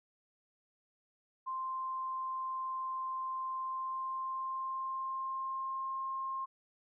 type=tone with pitch glide; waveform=sine; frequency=1046.5 to 1064.8 Hz; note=C6 to C6; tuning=0 to +30 cents; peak=-35 dBFS; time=1.46-6.46 s; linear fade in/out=20 ms; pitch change=+30 cents; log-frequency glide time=3.58-6.03 s; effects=none